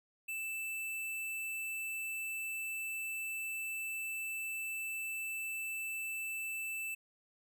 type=tone; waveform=square; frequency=2646 Hz; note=E7; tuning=6 cents sharp; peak=-38 dBFS; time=0.28-6.95 s; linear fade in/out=10 ms; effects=none